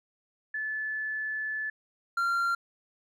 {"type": "tone pair in turn", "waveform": ["sine", "triangle"], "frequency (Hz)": [1735, 1381.4], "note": ["A6", "F6"], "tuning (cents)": [-25, -19], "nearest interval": "major third", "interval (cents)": 394, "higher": "first", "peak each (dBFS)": [-30, -23], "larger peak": "second", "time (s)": [[0.54, 1.7], [2.17, 2.55]], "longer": "first", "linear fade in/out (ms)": 5, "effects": []}